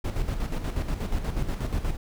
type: noise with tremolo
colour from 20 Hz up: brown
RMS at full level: -26 dBFS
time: 0.04-1.97 s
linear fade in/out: 10 ms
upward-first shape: square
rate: 8.3 Hz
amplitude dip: 55%
effects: none